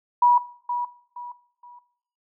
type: tone with echo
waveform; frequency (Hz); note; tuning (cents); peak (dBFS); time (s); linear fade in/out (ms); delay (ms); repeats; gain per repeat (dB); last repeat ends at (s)
sine; 970; B5; -31; -13; 0.22-0.38; 5; 470; 3; -10; 1.79
effects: noise-tail reverb RT60 0.6 s tail -18 dB re dry